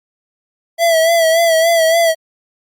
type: tone with vibrato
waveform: square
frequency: 660 Hz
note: E5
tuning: 2 cents sharp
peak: -10 dBFS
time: 0.78-2.15 s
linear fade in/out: 50 ms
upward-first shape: sine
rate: 3.5 Hz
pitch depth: 49 cents each way
effects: Opus 48 kbps